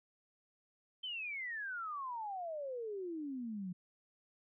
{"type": "exponential sweep", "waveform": "sine", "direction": "down", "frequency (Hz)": [3136, 174.61], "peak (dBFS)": -39, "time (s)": [1.03, 3.73], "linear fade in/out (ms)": 10, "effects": []}